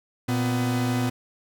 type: tone pair together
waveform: 45% pulse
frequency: 118.7 / 251.5 Hz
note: A#2 / B3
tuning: +32 / +32 cents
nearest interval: octave + minor second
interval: 1300 cents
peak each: -25 dBFS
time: 0.28-1.1 s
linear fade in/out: 10 ms
effects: none